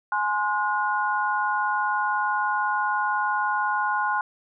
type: tone cluster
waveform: sine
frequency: 839 / 1045 / 1445 Hz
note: G#5 / C6 / F#6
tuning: +17 / -2 / -41 cents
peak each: -26 dBFS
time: 0.12-4.21 s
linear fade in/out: 2 ms
effects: none